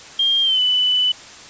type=tone with pitch glide; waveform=sine; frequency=3207 to 2992 Hz; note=G7 to F#7; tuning=+39 to +19 cents; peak=-14 dBFS; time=0.19-1.12 s; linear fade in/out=5 ms; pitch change=-120 cents; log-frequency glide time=0.42-0.61 s; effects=white hiss -39 dBFS RMS until 1.49 s + resampled to 16000 Hz